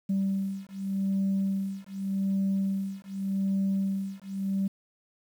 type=beating tone pair; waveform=sine; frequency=194.2 / 195.05 Hz; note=G3 / G3; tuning=-16 / -8 cents; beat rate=0.85 Hz; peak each=-28 dBFS; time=0.09-4.68 s; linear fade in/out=10 ms; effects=tanh soft clip ceiling -21 dBFS + 9-bit